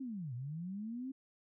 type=linear two-way sweep; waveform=sine; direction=down then up; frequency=276.1 to 116.3 to 271.2 Hz; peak=-39 dBFS; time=0-1.12 s; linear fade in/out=10 ms; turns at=0.34 s; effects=none